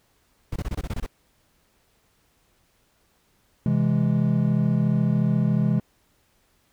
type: noise bursts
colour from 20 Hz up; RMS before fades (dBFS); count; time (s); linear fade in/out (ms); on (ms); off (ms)
brown; -27; 9; 0.52-1.064; 5; 40; 23
type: chord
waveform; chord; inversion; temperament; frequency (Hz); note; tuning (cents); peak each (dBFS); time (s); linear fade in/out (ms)
triangle; C augmented; none; equal; 130.81 / 164.81 / 207.7; C3 / E3 / G#3; 0 / 0 / 0; -21; 3.66-5.8; 2
effects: pink hiss -65 dBFS RMS until 6.72 s

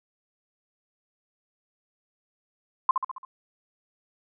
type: tone with echo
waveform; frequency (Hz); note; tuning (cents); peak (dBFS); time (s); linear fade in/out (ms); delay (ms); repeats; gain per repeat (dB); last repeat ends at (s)
sine; 1046.5; C6; 0; -15; 2.89-2.91; 2; 68; 5; -5; 3.25
effects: none

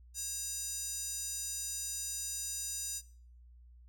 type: tone with high-pass filter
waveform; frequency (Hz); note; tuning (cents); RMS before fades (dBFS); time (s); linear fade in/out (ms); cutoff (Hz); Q
square; 544; C#5; -33; -39; 0.14-3.02; 50; 6800; 3.2
effects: noise-tail reverb RT60 0.5 s tail -20 dB re dry + added 60 Hz sine -54 dBFS peak until 3.88 s

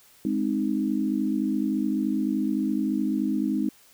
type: chord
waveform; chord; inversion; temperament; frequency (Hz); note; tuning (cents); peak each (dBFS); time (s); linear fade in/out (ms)
sine; Ab major; none; equal; 207.7 / 261.6 / 311.1; Ab3 / C4 / Eb4; 0 / 0 / 0; -27; 0.25-3.69; 2
effects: white hiss -56 dBFS RMS until 3.93 s

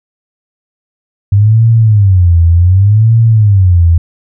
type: tone with vibrato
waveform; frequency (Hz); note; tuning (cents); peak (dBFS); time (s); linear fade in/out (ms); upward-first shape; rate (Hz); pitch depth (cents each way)
sine; 98; G2; 0; -3; 1.32-3.98; 5; sine; 0.67; 270
effects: none

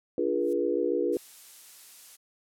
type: chord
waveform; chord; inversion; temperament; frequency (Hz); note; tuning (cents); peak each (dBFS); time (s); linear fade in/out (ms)
sine; D diminished seventh; none; equal with one note detuned; 293.7 / 349.2 / 415.3 / 482.9; D4 / F4 / Ab4 / Cb5; 0 / 0 / 0 / -39; -32 / -29 / -30 / -29; 0.18-1.17; 2
type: noise with exponential growth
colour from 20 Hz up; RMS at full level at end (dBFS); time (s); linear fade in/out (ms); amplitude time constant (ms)
violet; -45; 0.34-0.53; 2; 40
type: noise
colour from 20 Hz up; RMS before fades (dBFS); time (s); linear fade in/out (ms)
blue; -47; 1.12-2.17; 20
effects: low-pass 12000 Hz 12 dB/octave

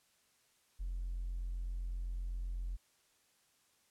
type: tone with hard clipping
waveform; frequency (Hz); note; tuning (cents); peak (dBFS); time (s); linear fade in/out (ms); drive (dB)
sine; 43.91; F1; +10; -37; 0.79-2.77; 20; 1
effects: white hiss -72 dBFS RMS until 3.9 s + low-pass 11000 Hz 12 dB/octave

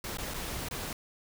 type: noise with dropouts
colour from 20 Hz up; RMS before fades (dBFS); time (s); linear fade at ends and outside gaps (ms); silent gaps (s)
pink; -37; 0.04-0.93; 2; 0.172-0.184 / 0.338-0.342 / 0.686-0.71
effects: none

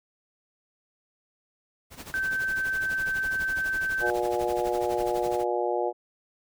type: noise with tremolo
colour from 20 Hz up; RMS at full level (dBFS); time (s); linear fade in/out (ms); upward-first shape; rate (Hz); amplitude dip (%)
pink; -39; 1.9-5.45; 50; sine; 12; 80
type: tone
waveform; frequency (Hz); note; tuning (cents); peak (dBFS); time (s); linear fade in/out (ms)
sine; 1547; G6; -23; -25; 2.14-4.1; 0
type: harmonic tone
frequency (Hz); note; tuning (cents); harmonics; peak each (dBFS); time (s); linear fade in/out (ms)
120.1; B2; -48; 3 / 4 / 5 / 6 / 7; -29 / -30 / -31 / -32 / -32; 4-5.93; 50
effects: none

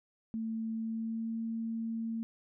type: tone with pitch glide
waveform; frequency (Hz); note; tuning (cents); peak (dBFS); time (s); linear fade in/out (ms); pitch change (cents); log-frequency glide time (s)
sine; 223.7 to 226.6; A3 to A#3; +29 to -49; -33; 0.34-2.23; 0; +22; 0.75-1.38
effects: none

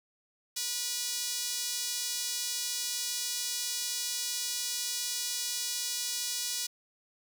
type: tone with high-pass filter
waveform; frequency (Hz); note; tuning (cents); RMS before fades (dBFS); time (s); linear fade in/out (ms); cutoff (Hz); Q
sawtooth; 486.6; B4; -26; -34; 0.56-6.67; 10; 4900; 1.4
effects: none

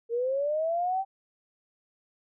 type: linear sweep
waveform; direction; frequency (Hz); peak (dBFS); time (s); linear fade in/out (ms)
sine; up; 455.3 to 784; -25; 0.09-1.05; 50
effects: none

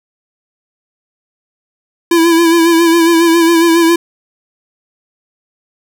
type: tone with vibrato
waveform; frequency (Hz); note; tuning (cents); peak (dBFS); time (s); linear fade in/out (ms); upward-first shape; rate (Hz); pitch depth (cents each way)
square; 334.3; E4; +24; -7; 2.11-3.96; 5; sine; 7.3; 43
effects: none

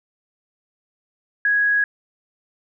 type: tone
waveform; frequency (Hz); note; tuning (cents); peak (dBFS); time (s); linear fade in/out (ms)
sine; 1661.2; G#6; 0; -15; 1.45-1.84; 2
effects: none

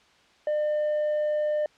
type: tone with hard clipping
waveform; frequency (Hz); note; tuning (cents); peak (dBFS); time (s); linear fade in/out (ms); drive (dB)
triangle; 602; D5; +43; -22; 0.47-1.66; 2; 1
effects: white hiss -59 dBFS RMS until 1.77 s + low-pass 4000 Hz 12 dB/octave

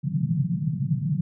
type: band-pass noise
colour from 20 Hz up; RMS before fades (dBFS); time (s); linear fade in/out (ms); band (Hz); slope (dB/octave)
pink; -25; 0.03-1.21; 5; 130 to 180; 48
effects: none

